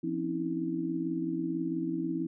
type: tone cluster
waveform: sine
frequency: 171.2 / 260 / 278.3 / 324.4 Hz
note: F3 / C4 / C#4 / E4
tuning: -34 / -11 / +7 / -28 cents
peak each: -37 / -37 / -37 / -32 dBFS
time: 0.03-2.27 s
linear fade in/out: 10 ms
effects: none